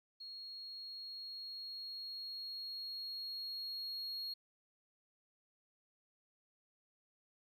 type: tone with level ramp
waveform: sine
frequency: 4295 Hz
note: C8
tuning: 44 cents sharp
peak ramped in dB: -46 to -37 dBFS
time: 0.2-4.34 s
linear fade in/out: 10 ms
effects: tanh soft clip ceiling -39 dBFS + 13-bit